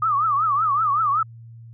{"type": "tone with vibrato", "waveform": "sine", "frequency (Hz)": 1210, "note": "D#6", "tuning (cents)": -49, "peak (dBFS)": -17, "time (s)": [0.02, 1.23], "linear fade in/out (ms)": 5, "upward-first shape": "triangle", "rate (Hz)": 5.3, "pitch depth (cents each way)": 190, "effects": ["added 115 Hz sine -39 dBFS peak until 1.73 s"]}